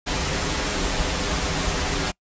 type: noise with comb filter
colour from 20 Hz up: pink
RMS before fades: -24 dBFS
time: 0.06-2.12 s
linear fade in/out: 20 ms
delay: 8.8 ms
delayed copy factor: -0.65
effects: noise-tail reverb RT60 0.1 s tail -25 dB re dry + resampled to 16000 Hz